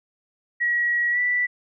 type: tone with pitch glide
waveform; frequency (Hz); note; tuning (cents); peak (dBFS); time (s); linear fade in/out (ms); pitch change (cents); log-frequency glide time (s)
sine; 1914 to 1967.8; A#6 to B6; +45 to -7; -19; 0.6-1.47; 20; +48; 1.11-1.19
effects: none